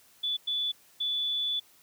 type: tone bursts at uneven times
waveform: sine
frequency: 3462 Hz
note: A7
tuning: 29 cents flat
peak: -27 dBFS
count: 3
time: 0.23-0.37 / 0.47-0.72 / 1-1.6 s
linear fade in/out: 10 ms
effects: white hiss -60 dBFS RMS until 1.82 s + high-pass 60 Hz 12 dB/octave